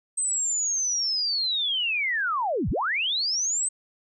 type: linear two-way sweep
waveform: sine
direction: down then up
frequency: 8300 to 31.32 to 8300 Hz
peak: -23 dBFS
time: 0.17-3.69 s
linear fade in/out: 10 ms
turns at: 2.7 s
effects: none